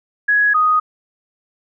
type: tone pair in turn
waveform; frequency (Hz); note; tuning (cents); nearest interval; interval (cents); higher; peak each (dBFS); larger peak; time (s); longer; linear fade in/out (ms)
sine; 1672 / 1245.4; G#6 / D#6; +11 / +1; perfect fourth; 510; first; -11; neither; 0.28-0.54 / 0.54-0.8; neither; 10
effects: none